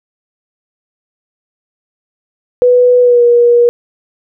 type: tone with pitch glide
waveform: sine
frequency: 493.9 to 477.9 Hz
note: B4 to A#4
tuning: 0 to +43 cents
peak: -4 dBFS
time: 2.62-3.69 s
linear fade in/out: 0 ms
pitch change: -57 cents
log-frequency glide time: 3.01-3.23 s
effects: none